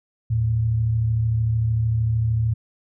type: tone pair together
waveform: sine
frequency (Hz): 79.65 / 112.9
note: D#2 / A2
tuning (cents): +41 / +45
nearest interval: tritone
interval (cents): 604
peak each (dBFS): -28 / -18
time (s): 0.3-2.54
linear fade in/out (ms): 10
effects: none